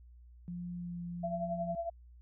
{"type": "tone with vibrato", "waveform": "sine", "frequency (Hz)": 174.61, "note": "F3", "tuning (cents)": 0, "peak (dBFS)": -38, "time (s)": [0.48, 1.75], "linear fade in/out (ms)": 0, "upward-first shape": "sine", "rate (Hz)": 1.3, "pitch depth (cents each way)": 13}
{"type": "tone with tremolo", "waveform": "sine", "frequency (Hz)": 675, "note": "E5", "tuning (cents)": 41, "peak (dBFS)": -31, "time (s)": [1.23, 1.9], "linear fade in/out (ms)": 10, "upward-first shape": "triangle", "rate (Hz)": 11, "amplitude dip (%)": 75}
{"effects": ["added 60 Hz sine -53 dBFS peak until 2.21 s"]}